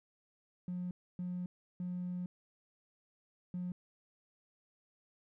triangle tone bursts at uneven times, 179.2 Hz, F3, 45 cents sharp, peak -33 dBFS, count 4, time 0.68-0.91 / 1.19-1.46 / 1.8-2.26 / 3.54-3.72 s, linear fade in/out 2 ms, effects tanh soft clip ceiling -33 dBFS

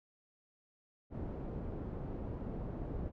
pink low-pass noise, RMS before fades -41 dBFS, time 1.1-3.12 s, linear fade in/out 50 ms, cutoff 510 Hz, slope 12 dB/octave, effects none

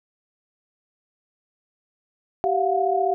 sine tone cluster, 386.6 / 688 / 723 Hz, G4 / F5 / F#5, -24 / -26 / -40 cents, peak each -23 dBFS, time 2.44-3.14 s, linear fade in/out 0 ms, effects none

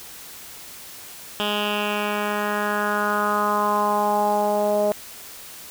10% pulse tone with low-pass filter sweep, 207.7 Hz, G#3, in tune, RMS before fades -22 dBFS, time 1.4-4.92 s, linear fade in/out 0 ms, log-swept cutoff 3200 to 610 Hz, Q 4, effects white hiss -40 dBFS RMS until 5.7 s

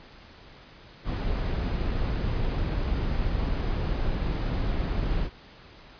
brown noise, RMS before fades -27 dBFS, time 1.04-5.3 s, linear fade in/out 50 ms, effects pink hiss -50 dBFS RMS until 5.99 s + resampled to 11025 Hz

